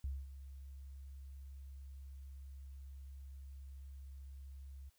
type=tone with ADSR envelope; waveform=sine; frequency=67.9 Hz; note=C#2; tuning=35 cents flat; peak=-36 dBFS; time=0.04-4.9 s; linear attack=3 ms; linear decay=220 ms; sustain=-12 dB; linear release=17 ms; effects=white hiss -75 dBFS RMS until 4.98 s